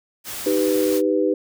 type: noise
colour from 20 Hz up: white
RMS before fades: -31 dBFS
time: 0.24-1.02 s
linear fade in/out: 50 ms
type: chord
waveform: sine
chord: Eb augmented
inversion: none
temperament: equal with one note detuned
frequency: 311.1 / 392 / 496.7 Hz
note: Eb4 / G4 / B4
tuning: 0 / 0 / +10 cents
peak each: -21 dBFS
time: 0.46-1.34 s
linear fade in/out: 5 ms
effects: none